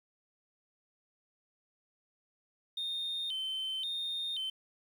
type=tone with vibrato; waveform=sine; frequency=3360 Hz; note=G#7; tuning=19 cents sharp; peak=-32 dBFS; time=2.77-4.5 s; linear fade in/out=5 ms; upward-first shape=square; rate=0.94 Hz; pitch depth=150 cents each way; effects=tanh soft clip ceiling -31 dBFS + 10-bit